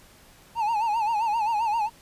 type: tone with vibrato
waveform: triangle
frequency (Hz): 880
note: A5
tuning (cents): 0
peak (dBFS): -20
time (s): 0.55-1.9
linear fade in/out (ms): 50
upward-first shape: sine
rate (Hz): 7.6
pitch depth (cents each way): 110
effects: pink hiss -53 dBFS RMS until 2.01 s + resampled to 32000 Hz

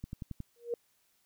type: click train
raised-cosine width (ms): 5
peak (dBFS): -27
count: 5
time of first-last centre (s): 0.04-0.404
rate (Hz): 11
type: tone with exponential growth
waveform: sine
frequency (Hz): 473.2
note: A#4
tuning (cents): +26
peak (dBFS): -27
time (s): 0.56-0.74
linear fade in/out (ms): 2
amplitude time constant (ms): 37
effects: white hiss -72 dBFS RMS until 1.25 s

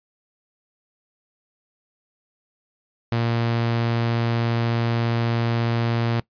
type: tone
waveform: sawtooth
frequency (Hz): 116.6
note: A#2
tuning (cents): +1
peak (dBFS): -16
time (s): 3.12-6.2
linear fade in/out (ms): 0
effects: noise-tail reverb RT60 0.1 s tail -20 dB re dry + resampled to 11025 Hz

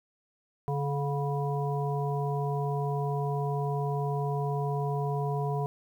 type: harmonic tone with a mistuned harmonic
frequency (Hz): 142.6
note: C#3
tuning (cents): +49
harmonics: 1 / 3 / 5 / 7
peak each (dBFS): -29 / -34 / -36 / -37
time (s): 0.68-5.66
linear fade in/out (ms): 0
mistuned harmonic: 7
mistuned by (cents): -32
effects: 10-bit

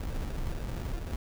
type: noise with sample-and-hold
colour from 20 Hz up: brown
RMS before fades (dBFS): -34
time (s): 0-1.16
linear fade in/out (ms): 5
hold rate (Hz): 1050
effects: none

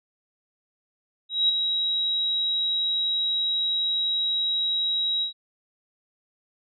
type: tone with ADSR envelope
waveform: sine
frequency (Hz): 3843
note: B7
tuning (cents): -48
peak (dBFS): -16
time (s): 1.29-5.33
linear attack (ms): 200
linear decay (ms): 11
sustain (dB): -6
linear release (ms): 110
effects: none

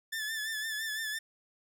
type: tone with vibrato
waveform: sawtooth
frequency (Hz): 1751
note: A6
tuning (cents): -9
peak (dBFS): -30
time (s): 0.12-1.19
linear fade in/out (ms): 10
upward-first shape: sine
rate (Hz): 5.9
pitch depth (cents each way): 47
effects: none

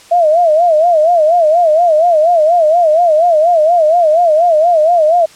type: tone with vibrato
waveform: sine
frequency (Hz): 656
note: E5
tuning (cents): -9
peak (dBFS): -6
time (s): 0.11-5.26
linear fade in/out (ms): 10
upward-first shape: sine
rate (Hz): 4.2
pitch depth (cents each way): 140
effects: white hiss -40 dBFS RMS until 5.35 s + low-pass 8000 Hz 12 dB/octave

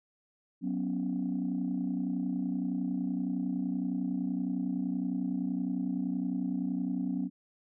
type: chord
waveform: sine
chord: F# suspended fourth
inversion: none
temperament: just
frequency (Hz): 185 / 246.7 / 277.5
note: F#3 / B3 / C#4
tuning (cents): 0 / -2 / +2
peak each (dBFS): -33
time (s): 0.61-7.3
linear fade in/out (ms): 50
effects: tanh soft clip ceiling -23 dBFS

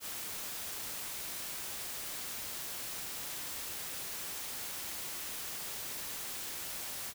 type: noise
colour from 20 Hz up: white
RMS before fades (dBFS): -41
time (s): 0-7.14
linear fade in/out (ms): 50
effects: none

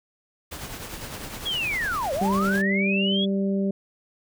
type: noise with tremolo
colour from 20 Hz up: pink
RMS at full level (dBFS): -34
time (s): 0.51-2.62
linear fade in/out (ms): 10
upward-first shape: triangle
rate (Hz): 9.9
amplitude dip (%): 50
type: linear two-way sweep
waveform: sine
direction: down then up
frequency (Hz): 3407 to 512 to 3407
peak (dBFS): -24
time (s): 1.45-3.26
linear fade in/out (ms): 20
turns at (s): 2.13
type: harmonic tone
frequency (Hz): 196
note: G3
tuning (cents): 0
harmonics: 1 / 2 / 3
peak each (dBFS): -22 / -29 / -33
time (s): 2.21-3.71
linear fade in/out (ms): 5
effects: none

